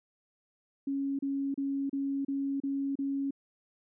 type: tone bursts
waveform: sine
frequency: 276.1 Hz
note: C#4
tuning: 7 cents flat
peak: -29 dBFS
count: 7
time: 0.87-3.308 s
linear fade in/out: 5 ms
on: 320 ms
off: 33 ms
effects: none